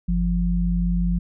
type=tone pair together; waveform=sine; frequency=48.94 / 174.4 Hz; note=G1 / F3; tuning=-2 / -2 cents; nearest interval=octave + minor seventh; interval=2200 cents; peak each=-21 dBFS; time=0.08-1.19 s; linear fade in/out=10 ms; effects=none